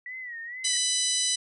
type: tone with vibrato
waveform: sine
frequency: 1938 Hz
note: B6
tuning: 33 cents flat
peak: -35 dBFS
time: 0.06-0.77 s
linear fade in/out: 2 ms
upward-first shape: sine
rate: 2.2 Hz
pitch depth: 100 cents each way
type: harmonic tone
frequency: 996 Hz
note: B5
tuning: 14 cents sharp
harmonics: 2 / 3 / 4 / 5 / 6 / 7 / 8 / 9 / 10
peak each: -39 / -33 / -29 / -34 / -29 / -41 / -33 / -32 / -40 dBFS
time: 0.64-1.36 s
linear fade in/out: 10 ms
effects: none